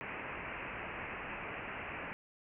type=low-pass noise; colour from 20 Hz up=white; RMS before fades=-43 dBFS; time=0.01-2.13 s; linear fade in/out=0 ms; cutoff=2700 Hz; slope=96 dB/octave; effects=none